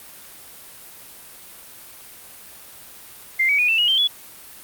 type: tone with pitch steps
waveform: sine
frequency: 2093 / 2269 / 2460 / 2668 / 2892 / 3136 / 3400 Hz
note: C7 / C#7 / D#7 / E7 / F#7 / G7 / G#7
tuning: 0 / +40 / -20 / +20 / -40 / 0 / +40 cents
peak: -15 dBFS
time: 3.39-4.076 s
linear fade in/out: 10 ms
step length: 98 ms
effects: white hiss -42 dBFS RMS until 4.63 s + Opus 32 kbps